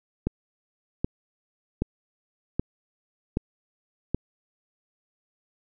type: click train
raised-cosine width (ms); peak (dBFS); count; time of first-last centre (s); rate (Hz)
3; -11; 6; 0.27-4.146; 1.29
effects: none